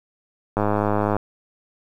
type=click train; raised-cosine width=1 ms; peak=-7 dBFS; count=63; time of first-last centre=0.57-1.166 s; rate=104 Hz; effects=8-bit